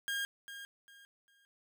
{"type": "tone with echo", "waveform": "30% pulse", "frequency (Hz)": 1617, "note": "G#6", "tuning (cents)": -47, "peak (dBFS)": -31, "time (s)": [0.08, 0.25], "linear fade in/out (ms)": 0, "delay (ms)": 400, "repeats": 3, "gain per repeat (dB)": -11, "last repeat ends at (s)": 1.45, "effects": []}